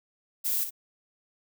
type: noise with echo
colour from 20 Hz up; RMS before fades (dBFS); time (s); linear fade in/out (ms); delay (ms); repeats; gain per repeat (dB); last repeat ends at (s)
violet; -28; 0.44-0.65; 20; 58; 1; -8; 0.708
effects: none